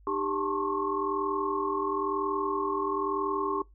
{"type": "tone cluster", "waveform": "sine", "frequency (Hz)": [305.9, 395.6, 891, 1071, 1112], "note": ["D#4", "G4", "A5", "C6", "C#6"], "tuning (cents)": [-29, 16, 22, 40, 5], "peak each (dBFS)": [-36, -31, -38, -31, -35], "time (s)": [0.07, 3.62], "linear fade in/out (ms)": 2, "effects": ["noise-tail reverb RT60 0.2 s tail -23 dB re dry", "added 50 Hz sine -53 dBFS peak until 3.74 s"]}